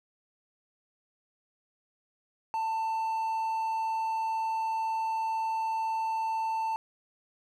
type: tone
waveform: triangle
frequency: 891 Hz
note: A5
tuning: 22 cents sharp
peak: -26 dBFS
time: 2.54-6.76 s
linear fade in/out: 0 ms
effects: none